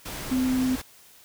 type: tone in noise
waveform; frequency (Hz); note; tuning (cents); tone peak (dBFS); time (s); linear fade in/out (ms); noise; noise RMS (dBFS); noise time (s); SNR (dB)
sine; 256.8; C4; -32; -21; 0.31-0.76; 10; pink; -35; 0.05-0.82; +11
effects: white hiss -53 dBFS RMS until 1.24 s